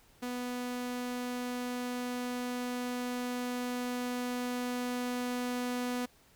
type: tone with level ramp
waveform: sawtooth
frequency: 246.9 Hz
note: B3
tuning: in tune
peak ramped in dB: -31 to -28 dBFS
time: 0.22-6.06 s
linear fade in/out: 10 ms
effects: pink hiss -63 dBFS RMS until 6.35 s